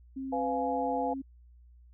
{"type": "tone with pitch glide", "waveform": "sine", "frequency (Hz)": [266.9, 269.5], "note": ["C4", "C#4"], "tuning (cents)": [35, -49], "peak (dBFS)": -34, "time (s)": [0.16, 1.22], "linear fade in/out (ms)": 10, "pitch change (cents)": 16, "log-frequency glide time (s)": [0.61, 0.68]}
{"type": "chord", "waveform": "sine", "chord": "F diminished", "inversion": "second", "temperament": "just", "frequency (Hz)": [502.9, 698.5, 838.1], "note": ["Cb5", "F5", "Ab5"], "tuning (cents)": [31, 0, 16], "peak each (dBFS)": -33, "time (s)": [0.32, 1.14], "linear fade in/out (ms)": 10}
{"effects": ["added 60 Hz sine -53 dBFS peak until 1.93 s"]}